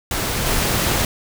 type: noise with level steps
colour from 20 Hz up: pink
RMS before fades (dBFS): -22 / -19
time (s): 0.11-1.05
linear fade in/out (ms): 2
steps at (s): 0.45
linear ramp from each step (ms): 20
effects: none